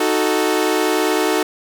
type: chord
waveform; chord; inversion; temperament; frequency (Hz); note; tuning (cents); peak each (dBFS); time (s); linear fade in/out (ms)
sawtooth; D# diminished; none; equal; 311.1 / 370 / 440; D#4 / F#4 / A4; 0 / 0 / 0; -16; 0-1.43; 5
effects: none